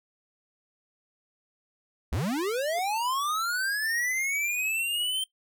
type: linear sweep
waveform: square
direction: up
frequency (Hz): 55 to 3136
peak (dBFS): -27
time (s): 2.12-5.24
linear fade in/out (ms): 5
type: tone with exponential growth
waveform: triangle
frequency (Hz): 431.5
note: A4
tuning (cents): -34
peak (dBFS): -36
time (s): 2.64-2.79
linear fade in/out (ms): 0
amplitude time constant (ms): 31
effects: noise-tail reverb RT60 0.1 s tail -18 dB re dry